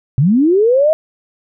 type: linear sweep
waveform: sine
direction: up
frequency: 119.4 to 644 Hz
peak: -8 dBFS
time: 0.18-0.93 s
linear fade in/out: 0 ms
effects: none